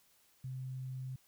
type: tone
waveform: sine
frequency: 130 Hz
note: C3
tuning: 11 cents flat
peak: -39 dBFS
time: 0.44-1.16 s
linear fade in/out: 5 ms
effects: white hiss -69 dBFS RMS until 1.27 s